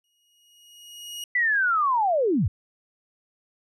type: tone with exponential growth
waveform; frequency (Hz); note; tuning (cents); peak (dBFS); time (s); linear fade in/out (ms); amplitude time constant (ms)
sawtooth; 2884; F#7; -45; -28; 0.04-1.24; 2; 260
type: linear sweep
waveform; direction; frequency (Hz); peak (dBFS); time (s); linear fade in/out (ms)
sine; down; 2002 to 66.9; -19; 1.35-2.48; 5
effects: resampled to 32000 Hz